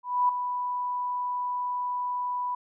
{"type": "tone with ADSR envelope", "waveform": "sine", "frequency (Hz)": 987.8, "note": "B5", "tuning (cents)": 0, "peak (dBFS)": -18, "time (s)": [0.03, 2.55], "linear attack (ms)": 260, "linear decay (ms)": 4, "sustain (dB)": -9, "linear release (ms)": 5, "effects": []}